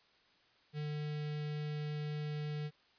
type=tone with notch filter; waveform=square; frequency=149.7 Hz; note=D3; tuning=33 cents sharp; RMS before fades=-39 dBFS; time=0.73-2.71 s; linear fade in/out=50 ms; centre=970 Hz; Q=0.95; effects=white hiss -68 dBFS RMS until 2.98 s + resampled to 11025 Hz